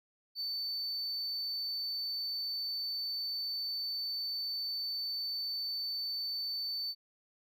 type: tone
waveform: triangle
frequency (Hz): 4527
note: C#8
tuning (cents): +36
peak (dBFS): -33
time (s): 0.35-6.95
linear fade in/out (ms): 50
effects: none